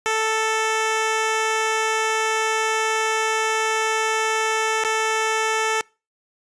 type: tone with dropouts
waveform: 10% pulse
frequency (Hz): 440.7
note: A4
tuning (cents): +3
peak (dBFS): -11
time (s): 0.06-5.81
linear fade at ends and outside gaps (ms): 0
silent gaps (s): 4.838-4.848
effects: noise-tail reverb RT60 0.3 s tail -25 dB re dry + resampled to 22050 Hz